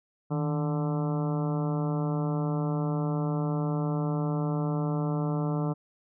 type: harmonic tone with a mistuned harmonic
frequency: 147.1 Hz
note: D3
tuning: 3 cents sharp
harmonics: 1 / 2 / 3 / 4 / 5 / 6 / 7 / 8 / 9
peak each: -27 / -33 / -37 / -39 / -41 / -43 / -44 / -45 / -46 dBFS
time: 0.3-5.74 s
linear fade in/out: 20 ms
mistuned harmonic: 1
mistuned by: +100 cents
effects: none